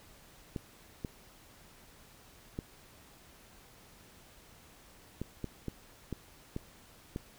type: clicks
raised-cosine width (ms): 3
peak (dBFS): -23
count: 9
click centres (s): 0.562 / 1.048 / 2.589 / 5.216 / 5.443 / 5.683 / 6.127 / 6.564 / 7.161
effects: pink hiss -58 dBFS RMS until 7.38 s